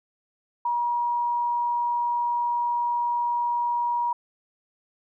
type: tone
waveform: sine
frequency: 956 Hz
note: A#5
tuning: 43 cents sharp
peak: -22 dBFS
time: 0.65-4.13 s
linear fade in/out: 5 ms
effects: none